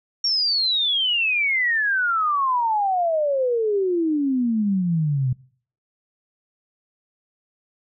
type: exponential sweep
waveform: sine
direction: down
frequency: 5600 to 124.3 Hz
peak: -18 dBFS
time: 0.24-5.33 s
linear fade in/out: 5 ms
effects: noise-tail reverb RT60 0.5 s tail -22 dB re dry